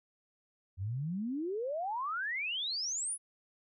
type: exponential sweep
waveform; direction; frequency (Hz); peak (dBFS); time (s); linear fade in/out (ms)
sine; up; 88 to 10548; -33; 0.77-3.18; 50
effects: none